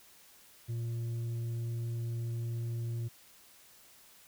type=tone with tanh clipping; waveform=triangle; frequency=116.7 Hz; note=A#2; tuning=2 cents sharp; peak=-34 dBFS; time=0.68-3.09 s; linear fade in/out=20 ms; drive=9 dB; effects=white hiss -59 dBFS RMS until 4.27 s